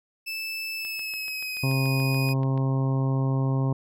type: tone with pitch glide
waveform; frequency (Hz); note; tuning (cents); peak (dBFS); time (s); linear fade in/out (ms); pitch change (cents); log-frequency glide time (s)
30% pulse; 2632 to 2484; E7 to D#7; -3 to -3; -27; 0.26-2.34; 20; -100; 0.77-1.77
type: click train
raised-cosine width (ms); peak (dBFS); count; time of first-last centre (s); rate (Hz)
0.3; -29; 13; 0.85-2.577; 6.95
type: harmonic tone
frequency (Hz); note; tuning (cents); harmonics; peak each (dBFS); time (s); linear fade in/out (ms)
133.7; C3; +38; 1 / 2 / 3 / 4 / 5 / 6 / 7 / 8; -22 / -30 / -36 / -38 / -41 / -44 / -40 / -41; 1.63-3.73; 5
effects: none